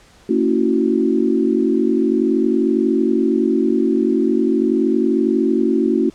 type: chord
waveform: sine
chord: F# dominant seventh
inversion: first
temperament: equal with one note detuned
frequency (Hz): 228 / 277.2 / 329.6 / 370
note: A#3 / C#4 / E4 / F#4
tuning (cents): -38 / 0 / 0 / 0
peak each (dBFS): -19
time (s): 0.29-6.1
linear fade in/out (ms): 5
effects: pink hiss -49 dBFS RMS until 6.14 s + low-pass 8000 Hz 12 dB/octave